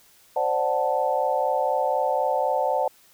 sine chord, D dominant seventh, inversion third, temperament equal, 523.3 / 587.3 / 740 / 880 Hz, C5 / D5 / F#5 / A5, 0 / 0 / 0 / 0 cents, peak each -26 dBFS, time 0.36-2.88 s, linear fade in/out 5 ms, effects white hiss -56 dBFS RMS until 3.13 s

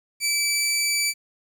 15% pulse tone, 2314 Hz, D7, 26 cents flat, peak -14 dBFS, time 0.2-1.14 s, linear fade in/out 50 ms, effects 9-bit

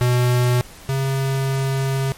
square tone pair in turn, 123.47 / 135.04 Hz, B2 / C#3, 0 / -45 cents, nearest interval major second, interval 155 cents, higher second, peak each -15 / -19 dBFS, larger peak first, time 0.01-0.61 / 0.89-2.12 s, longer second, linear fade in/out 0 ms, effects pink hiss -42 dBFS RMS until 2.17 s + MP3 64 kbps

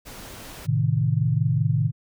pink noise, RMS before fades -40 dBFS, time 0.05-0.67 s, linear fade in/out 20 ms
sine chord, A diminished, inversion none, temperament equal, 110 / 130.81 / 155.56 Hz, A2 / C3 / Eb3, 0 / 0 / 0 cents, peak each -23 dBFS, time 0.65-1.92 s, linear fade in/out 50 ms
effects none

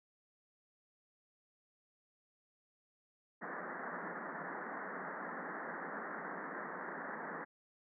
white band-pass noise, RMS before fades -44 dBFS, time 3.41-7.45 s, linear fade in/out 20 ms, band 160 to 1900 Hz, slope 96 dB/octave, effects none

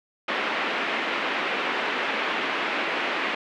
white band-pass noise, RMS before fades -27 dBFS, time 0.28-3.35 s, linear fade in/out 5 ms, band 240 to 2700 Hz, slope 24 dB/octave, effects none

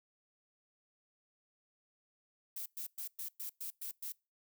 violet noise bursts, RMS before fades -42 dBFS, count 8, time 2.56-4.122 s, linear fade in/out 5 ms, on 99 ms, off 110 ms, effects noise-tail reverb RT60 0.3 s tail -26 dB re dry

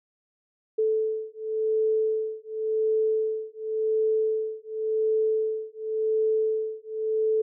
sine beating tone pair, 437 / 437.91 Hz, A4 / A4, -12 / -8 cents, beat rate 0.91 Hz, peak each -26 / -26 dBFS, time 0.78-7.42 s, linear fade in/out 10 ms, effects none

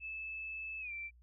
sine tone with pitch glide, 2617 to 2345 Hz, E7 to D7, -13 to -3 cents, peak -40 dBFS, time 0-1.11 s, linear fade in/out 50 ms, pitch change -190 cents, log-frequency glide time 0.8-0.92 s, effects added 60 Hz sine -59 dBFS peak until 1.22 s

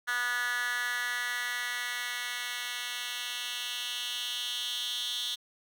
10% pulse tone with high-pass filter sweep, 244.2 Hz, B3, 19 cents flat, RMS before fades -34 dBFS, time 0.07-5.36 s, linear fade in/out 20 ms, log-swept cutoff 1600 to 3400 Hz, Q 4.3, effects none

